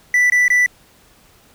triangle tone bursts, 1975.5 Hz, B6, in tune, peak -9 dBFS, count 3, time 0.14-0.662 s, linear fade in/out 2 ms, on 160 ms, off 21 ms, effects pink hiss -51 dBFS RMS until 1.54 s

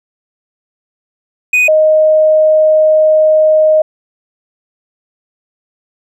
triangle / sine tone pair in turn, 2489 / 622.2 Hz, D#7 / D#5, 0 / 0 cents, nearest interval 2 octaves, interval 2400 cents, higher first, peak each -5 dBFS, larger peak neither, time 1.53-1.68 / 1.68-3.82 s, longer second, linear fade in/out 5 ms, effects none

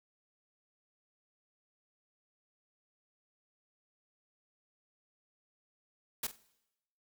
white noise with echo, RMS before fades -35 dBFS, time 6.23-6.27 s, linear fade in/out 5 ms, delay 46 ms, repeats 2, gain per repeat -14 dB, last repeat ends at 6.362 s, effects noise-tail reverb RT60 0.9 s tail -20 dB re dry

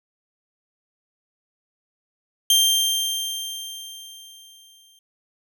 sawtooth tone with exponential decay, 3168 Hz, G7, 18 cents sharp, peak -10 dBFS, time 2.5-4.99 s, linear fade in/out 2 ms, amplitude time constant 540 ms, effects none

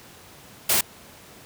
white noise, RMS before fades -20 dBFS, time 0.69-0.81 s, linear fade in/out 5 ms, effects pink hiss -47 dBFS RMS until 1.45 s + high-pass 80 Hz 12 dB/octave

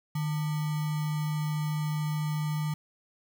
sine tone with sample-and-hold, 152.3 Hz, D#3, 37 cents flat, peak -27 dBFS, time 0.15-2.74 s, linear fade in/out 5 ms, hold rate 1050 Hz, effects none

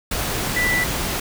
sine tone in noise, 1975.5 Hz, B6, in tune, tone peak -18 dBFS, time 0.56-0.84 s, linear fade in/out 5 ms, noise pink, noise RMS -24 dBFS, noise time 0.11-1.2 s, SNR +3 dB, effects none

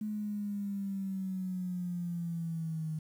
sine linear sweep, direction down, 213.7 to 155.56 Hz, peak -33 dBFS, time 0.01-2.99 s, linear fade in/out 5 ms, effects 10-bit

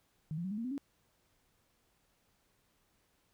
sine tone with pitch steps, 155.4 / 171.43 / 189.12 / 208.6 / 230.2 / 253.9 / 280.1 Hz, D#3 / F3 / F#3 / G#3 / A#3 / B3 / C#4, -2 / -32 / +38 / +8 / -22 / +48 / +18 cents, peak -35 dBFS, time 0.31-0.779 s, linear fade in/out 0 ms, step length 67 ms, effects pink hiss -74 dBFS RMS until 3.33 s

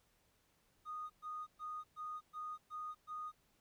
triangle tone bursts, 1236 Hz, D#6, 12 cents flat, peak -38 dBFS, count 7, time 0.85-3.32 s, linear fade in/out 50 ms, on 250 ms, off 120 ms, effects tanh soft clip ceiling -40 dBFS + pink hiss -75 dBFS RMS until 3.6 s

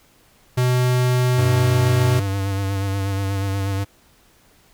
square tone, 125.4 Hz, B2, 27 cents sharp, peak -16 dBFS, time 0.57-2.2 s, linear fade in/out 10 ms
square tone with vibrato, 98 Hz, G2, in tune, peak -21 dBFS, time 1.37-3.85 s, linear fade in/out 20 ms, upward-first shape sine, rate 8.3 Hz, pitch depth 30 cents each way
effects pink hiss -55 dBFS RMS until 4.73 s

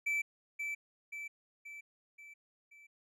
triangle tone with echo, 2320 Hz, D7, 22 cents flat, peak -29 dBFS, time 0.06-0.22 s, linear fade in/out 10 ms, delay 530 ms, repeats 5, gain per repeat -5 dB, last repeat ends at 2.87 s, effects none

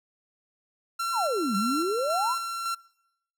45% pulse tone with tremolo, 1359 Hz, F6, 48 cents flat, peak -27 dBFS, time 0.99-2.75 s, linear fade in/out 10 ms, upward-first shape square, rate 1.8 Hz, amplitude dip 35%
sine exponential two-way sweep, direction down then up, 1108.7 to 189.6 to 1108.7 Hz, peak -25 dBFS, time 1.12-2.36 s, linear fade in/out 50 ms, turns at 1.56 s
effects noise-tail reverb RT60 0.8 s tail -22 dB re dry

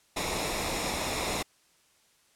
pink noise with comb filter, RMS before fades -31 dBFS, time 0.16-1.43 s, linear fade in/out 10 ms, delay 0.65 ms, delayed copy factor -0.55, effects white hiss -65 dBFS RMS until 2.35 s + low-pass 10000 Hz 12 dB/octave

